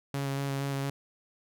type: tone with vibrato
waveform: sawtooth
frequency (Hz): 138.4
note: C#3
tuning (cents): -2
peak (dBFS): -26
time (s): 0.14-0.9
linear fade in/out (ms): 2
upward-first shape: square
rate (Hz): 4.3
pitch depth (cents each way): 12
effects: none